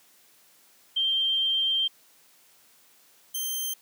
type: tone pair in turn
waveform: sine / 5% pulse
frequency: 3156 / 3141 Hz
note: G7 / G7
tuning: +11 / +3 cents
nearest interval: unison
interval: 8 cents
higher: first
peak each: -22 / -20 dBFS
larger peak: second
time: 0.96-1.88 / 3.34-3.74 s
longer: first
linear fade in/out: 10 ms
effects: white hiss -59 dBFS RMS until 3.81 s + high-pass 150 Hz 12 dB/octave